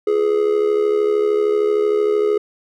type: tone with amplitude modulation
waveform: triangle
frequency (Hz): 418.7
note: G#4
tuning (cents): +14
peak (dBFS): -9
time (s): 0.07-2.38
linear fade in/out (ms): 5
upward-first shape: sine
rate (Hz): 73.1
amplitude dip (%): 70
effects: none